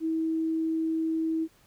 sine tone, 322.3 Hz, E4, 39 cents flat, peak -25 dBFS, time 0-1.48 s, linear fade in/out 50 ms, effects pink hiss -62 dBFS RMS until 1.66 s

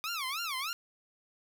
15% pulse tone with vibrato, 1200 Hz, D6, 37 cents sharp, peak -27 dBFS, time 0.04-0.73 s, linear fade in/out 0 ms, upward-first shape sine, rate 3.3 Hz, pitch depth 270 cents each way, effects none

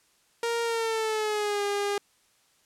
sawtooth tone with pitch glide, 466.2 to 405.9 Hz, A#4 to G#4, 0 to -40 cents, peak -22 dBFS, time 0.43-1.98 s, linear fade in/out 2 ms, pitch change -240 cents, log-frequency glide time 0.63-1.63 s, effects white hiss -65 dBFS RMS until 2.65 s + low-pass 10000 Hz 12 dB/octave

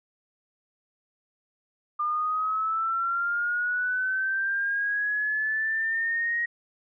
sine linear sweep, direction up, 1199 to 1889 Hz, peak -24 dBFS, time 1.99-6.46 s, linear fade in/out 10 ms, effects none

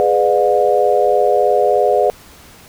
sine chord, G# diminished seventh, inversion none, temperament just, 415.3 / 498.4 / 598 / 717.6 Hz, G#4 / B4 / D5 / F5, 0 / +16 / +31 / +47 cents, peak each -16 dBFS, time 0-2.1 s, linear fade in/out 0 ms, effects pink hiss -42 dBFS RMS until 2.68 s

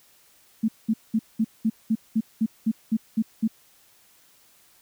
sine tone bursts, 221.6 Hz, A3, 13 cents sharp, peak -18 dBFS, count 12, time 0.63-3.478 s, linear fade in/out 10 ms, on 54 ms, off 200 ms, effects white hiss -58 dBFS RMS until 4.81 s

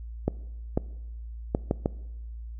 clicks, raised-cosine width 2 ms, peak -10 dBFS, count 5, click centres 0.28 / 0.775 / 1.549 / 1.711 / 1.859 s, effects noise-tail reverb RT60 1.0 s tail -21 dB re dry + added 57 Hz sine -36 dBFS peak until 2.59 s

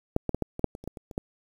clicks, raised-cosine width 2 ms, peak -9 / -13 / -13 / -13 / -21 / -6 / -25 / -30 / -20 / -26 / -28 / -15 dBFS, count 12, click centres 0.164 / 0.293 / 0.346 / 0.423 / 0.594 / 0.643 / 0.751 / 0.84 / 0.876 / 0.972 / 1.112 / 1.179 s, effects 8-bit

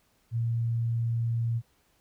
sine tone, 116.1 Hz, A#2, 7 cents flat, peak -25 dBFS, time 0.31-1.62 s, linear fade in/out 50 ms, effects pink hiss -68 dBFS RMS until 2 s

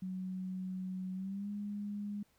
sine tone with pitch glide, 186 to 205.2 Hz, F#3 to G#3, +9 to -21 cents, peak -37 dBFS, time 0.02-2.23 s, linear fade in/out 5 ms, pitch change +170 cents, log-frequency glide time 1.14-1.5 s, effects pink hiss -72 dBFS RMS until 2.38 s

